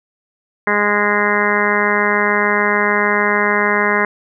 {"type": "harmonic tone", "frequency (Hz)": 206.7, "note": "G#3", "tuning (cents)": -8, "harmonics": [1, 2, 3, 4, 5, 6, 7, 8, 9, 10], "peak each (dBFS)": [-23, -20, -24, -25, -20, -25, -23, -21, -20, -22], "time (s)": [0.67, 4.05], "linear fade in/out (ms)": 2, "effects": []}